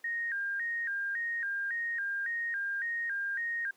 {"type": "tone with vibrato", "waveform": "sine", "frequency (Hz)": 1728, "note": "A6", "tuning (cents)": -32, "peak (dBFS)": -31, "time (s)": [0.04, 3.71], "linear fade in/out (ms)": 5, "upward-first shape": "square", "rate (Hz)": 1.8, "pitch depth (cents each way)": 130, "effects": ["pink hiss -66 dBFS RMS until 3.76 s", "high-pass 300 Hz 12 dB/octave"]}